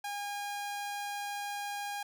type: tone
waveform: sawtooth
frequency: 814 Hz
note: G#5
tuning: 35 cents flat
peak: -32 dBFS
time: 0.04-2.03 s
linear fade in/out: 5 ms
effects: none